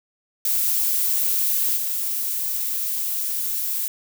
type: noise with level steps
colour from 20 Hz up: violet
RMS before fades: -21 / -25 dBFS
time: 0.45-3.88 s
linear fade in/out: 2 ms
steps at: 1.76 s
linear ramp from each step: 20 ms
effects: none